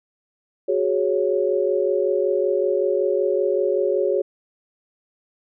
sine chord, F# suspended second, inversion none, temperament equal, 370 / 415.3 / 554.4 Hz, F#4 / G#4 / C#5, 0 / 0 / 0 cents, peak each -22 dBFS, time 0.68-4.22 s, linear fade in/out 10 ms, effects none

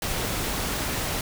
pink noise, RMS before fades -28 dBFS, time 0.02-1.21 s, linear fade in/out 2 ms, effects none

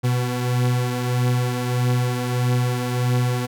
40% pulse beating tone pair, 123.47 / 125.07 Hz, B2 / B2, 0 / +22 cents, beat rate 1.6 Hz, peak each -19 / -25 dBFS, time 0.03-3.47 s, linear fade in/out 20 ms, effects none

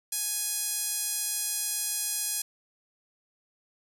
5% pulse tone with band-pass filter, 833 Hz, G#5, 5 cents sharp, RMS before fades -31 dBFS, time 0.12-2.42 s, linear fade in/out 5 ms, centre 12000 Hz, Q 0.94, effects none

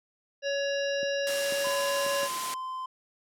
harmonic tone, 560 Hz, C#5, 18 cents sharp, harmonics 1 / 3 / 5 / 7 / 9 / 10, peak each -28 / -35 / -37 / -42 / -45 / -41 dBFS, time 0.42-2.29 s, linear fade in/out 50 ms
clicks, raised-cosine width 3 ms, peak -27 dBFS, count 5, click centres 1.03 / 1.523 / 1.67 / 2.064 / 2.231 s
white noise, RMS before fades -34 dBFS, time 1.27-2.54 s, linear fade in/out 0 ms
triangle tone with pitch glide, 1017 to 1033.6 Hz, C6 to C6, -50 to -21 cents, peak -31 dBFS, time 1.64-2.86 s, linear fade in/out 5 ms, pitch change +29 cents, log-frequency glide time 1.82-2.07 s
effects high-pass 200 Hz 12 dB/octave + low-pass 11000 Hz 12 dB/octave

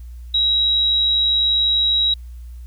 sine tone, 3853 Hz, B7, 44 cents flat, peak -14 dBFS, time 0.34-2.14 s, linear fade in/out 5 ms, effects added 60 Hz sine -32 dBFS peak until 2.66 s + white hiss -59 dBFS RMS until 2.66 s

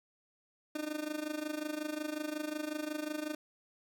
30% pulse tone with amplitude modulation, 304 Hz, D#4, 40 cents flat, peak -30 dBFS, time 0.75-3.35 s, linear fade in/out 5 ms, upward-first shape sine, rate 25.5 Hz, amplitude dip 80%, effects none

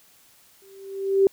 sine tone with exponential growth, 390 Hz, G4, 9 cents flat, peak -11 dBFS, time 0.62-1.27 s, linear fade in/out 1 ms, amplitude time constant 140 ms, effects white hiss -56 dBFS RMS until 1.32 s

